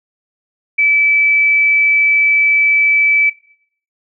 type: tone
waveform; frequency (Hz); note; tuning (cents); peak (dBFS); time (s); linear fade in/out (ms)
sine; 2307; D7; -31; -9; 0.78-3.3; 10
effects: noise-tail reverb RT60 0.6 s tail -17 dB re dry